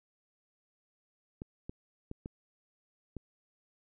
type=clicks; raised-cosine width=3 ms; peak=-27 dBFS; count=5; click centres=1.419 / 1.695 / 2.114 / 2.259 / 3.167 s; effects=none